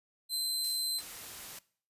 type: tone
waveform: sawtooth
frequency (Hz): 4088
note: C8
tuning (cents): -41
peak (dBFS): -28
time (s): 0.29-1.02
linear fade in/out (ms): 50
type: noise with exponential decay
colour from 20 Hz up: violet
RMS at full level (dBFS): -37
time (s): 0.64-1.24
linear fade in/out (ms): 2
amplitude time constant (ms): 130
type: noise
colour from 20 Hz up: white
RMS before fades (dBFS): -45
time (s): 0.98-1.59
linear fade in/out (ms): 5
effects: noise-tail reverb RT60 0.5 s tail -21 dB re dry + resampled to 32000 Hz